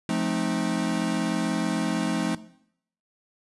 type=chord; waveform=square; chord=F dominant seventh; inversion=none; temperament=equal with one note detuned; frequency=174.61 / 215.3 / 261.6 / 311.1 Hz; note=F3 / A3 / C4 / Eb4; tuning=0 / -37 / 0 / 0 cents; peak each=-30 / -28 / -31 / -32 dBFS; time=0.09-2.35 s; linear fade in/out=2 ms; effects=noise-tail reverb RT60 0.7 s tail -17 dB re dry + resampled to 24000 Hz